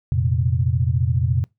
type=chord; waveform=sine; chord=F suspended fourth; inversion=none; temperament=equal; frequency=87.31 / 116.54 / 130.81 Hz; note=F2 / Bb2 / C3; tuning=0 / 0 / 0 cents; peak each=-21 dBFS; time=0.12-1.44 s; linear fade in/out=0 ms; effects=noise-tail reverb RT60 0.2 s tail -24 dB re dry